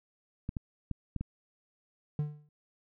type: clicks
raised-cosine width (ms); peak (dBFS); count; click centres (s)
5; -22; 5; 0.491 / 0.568 / 0.913 / 1.163 / 1.21
type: tone with exponential decay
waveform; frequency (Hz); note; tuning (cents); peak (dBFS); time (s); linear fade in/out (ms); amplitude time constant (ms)
triangle; 149; D3; +25; -24; 2.19-2.49; 2; 64
effects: none